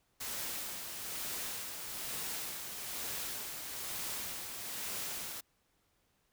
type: noise with tremolo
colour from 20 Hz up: white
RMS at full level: -39 dBFS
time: 0.2-5.41 s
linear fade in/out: 10 ms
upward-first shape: sine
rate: 1.1 Hz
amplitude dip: 40%
effects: pink hiss -75 dBFS RMS until 6.32 s